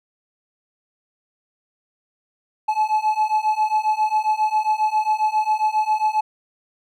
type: beating tone pair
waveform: triangle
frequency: 856 / 863.4 Hz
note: A5 / A5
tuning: -48 / -33 cents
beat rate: 7.4 Hz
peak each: -19 / -18 dBFS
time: 2.68-6.21 s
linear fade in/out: 10 ms
effects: none